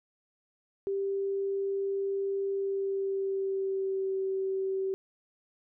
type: tone with pitch glide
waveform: sine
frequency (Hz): 393.3 to 383.9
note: G4 to G4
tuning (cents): +6 to -36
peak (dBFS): -28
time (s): 0.87-4.94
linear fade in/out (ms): 0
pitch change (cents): -42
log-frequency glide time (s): 2.51-4.16
effects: none